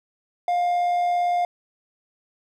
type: tone with amplitude modulation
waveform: triangle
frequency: 706 Hz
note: F5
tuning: 19 cents sharp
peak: -16 dBFS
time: 0.48-1.45 s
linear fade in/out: 2 ms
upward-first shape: sine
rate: 77.6 Hz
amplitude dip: 25%
effects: none